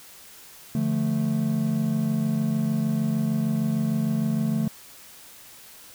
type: chord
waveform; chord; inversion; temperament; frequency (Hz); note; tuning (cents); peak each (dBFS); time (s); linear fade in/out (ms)
triangle; D minor; none; equal with one note detuned; 146.83 / 173.31 / 220; D3 / F3 / A3; 0 / -13 / 0; -25 / -27 / -22; 0.75-4.68; 2
effects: white hiss -47 dBFS RMS until 5.94 s